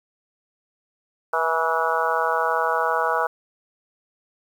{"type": "harmonic tone with a mistuned harmonic", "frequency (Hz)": 162.5, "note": "E3", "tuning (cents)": -24, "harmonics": [3, 4, 5, 6, 7, 8, 9], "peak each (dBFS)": [-27, -27, -27, -27, -27, -27, -27], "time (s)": [1.33, 3.27], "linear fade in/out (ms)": 5, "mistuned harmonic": 5, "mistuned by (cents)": 36, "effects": ["8-bit"]}